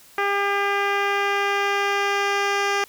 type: tone with low-pass filter sweep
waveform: 10% pulse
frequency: 401.4 Hz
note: G4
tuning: 41 cents sharp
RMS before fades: -22 dBFS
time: 0.18-2.84 s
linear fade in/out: 2 ms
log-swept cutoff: 2200 to 5100 Hz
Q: 1
effects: white hiss -50 dBFS RMS until 2.88 s